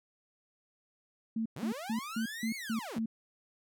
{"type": "tone bursts", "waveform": "sine", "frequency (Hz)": 224.3, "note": "A3", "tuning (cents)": 34, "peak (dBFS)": -30, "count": 7, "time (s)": [1.36, 3.059], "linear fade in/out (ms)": 5, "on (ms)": 97, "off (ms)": 170}
{"type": "linear two-way sweep", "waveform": "sawtooth", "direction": "up then down", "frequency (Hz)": [105.2, 2237, 105.2], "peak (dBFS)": -36, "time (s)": [1.56, 2.99], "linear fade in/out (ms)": 5, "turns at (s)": 2.55}
{"effects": []}